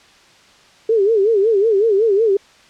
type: tone with vibrato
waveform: sine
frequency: 422 Hz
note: G#4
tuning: 28 cents sharp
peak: -11 dBFS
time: 0.89-2.37 s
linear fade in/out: 5 ms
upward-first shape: sine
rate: 5.4 Hz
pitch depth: 160 cents each way
effects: white hiss -48 dBFS RMS until 2.69 s + low-pass 5000 Hz 12 dB/octave